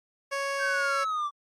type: tone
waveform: 15% pulse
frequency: 554.4 Hz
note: C#5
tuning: in tune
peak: -22 dBFS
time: 0.31-1.05 s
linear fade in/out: 20 ms
type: linear sweep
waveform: triangle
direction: down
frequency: 1584 to 1147 Hz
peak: -25 dBFS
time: 0.58-1.31 s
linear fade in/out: 50 ms
effects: low-pass 8000 Hz 12 dB/octave + Opus 48 kbps